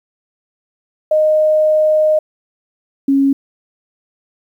sine tone pair in turn, 618 / 274.8 Hz, D#5 / C#4, -12 / -15 cents, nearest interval octave + major second, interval 1403 cents, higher first, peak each -9 dBFS, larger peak neither, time 1.11-2.19 / 3.08-3.33 s, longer first, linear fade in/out 5 ms, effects 8-bit

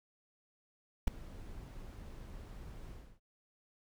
brown noise with ADSR envelope, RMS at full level -25 dBFS, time 1.07-3.2 s, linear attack 9 ms, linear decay 3 ms, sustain -23 dB, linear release 290 ms, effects none

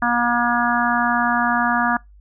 harmonic tone, 239.2 Hz, A#3, 45 cents sharp, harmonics 1 / 3 / 4 / 5 / 6 / 7, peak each -23 / -23 / -23 / -23 / -23 / -23 dBFS, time 0.02-1.97 s, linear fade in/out 5 ms, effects noise-tail reverb RT60 0.2 s tail -26 dB re dry + added 50 Hz sine -44 dBFS peak until 2.2 s

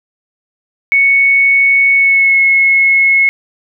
sine tone with pitch glide, 2217 to 2180 Hz, C#7 to C#7, 0 to -29 cents, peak -6 dBFS, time 0.92-3.29 s, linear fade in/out 0 ms, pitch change -29 cents, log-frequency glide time 1.94-2.39 s, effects none

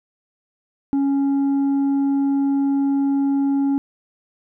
sine tone with tanh clipping, 277.2 Hz, C#4, in tune, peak -17 dBFS, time 0.93-3.78 s, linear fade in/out 0 ms, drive 4 dB, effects none

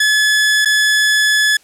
sawtooth tone with dropouts, 1713 Hz, A6, 47 cents flat, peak -7 dBFS, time 0-1.57 s, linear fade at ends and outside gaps 5 ms, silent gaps 0.649-0.656 s, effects white hiss -50 dBFS RMS until 1.63 s + low-pass 10000 Hz 12 dB/octave

